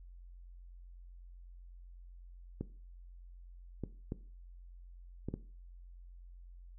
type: clicks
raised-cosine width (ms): 3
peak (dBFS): -24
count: 5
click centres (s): 2.61 / 3.837 / 4.121 / 5.286 / 5.34
effects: noise-tail reverb RT60 0.4 s tail -17 dB re dry + added 44 Hz sine -50 dBFS peak until 6.78 s